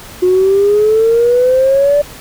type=exponential sweep; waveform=sine; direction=up; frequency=359.9 to 587.3 Hz; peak=-6 dBFS; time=0.22-2.02 s; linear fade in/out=10 ms; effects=tanh soft clip ceiling -2 dBFS + pink hiss -33 dBFS RMS until 2.2 s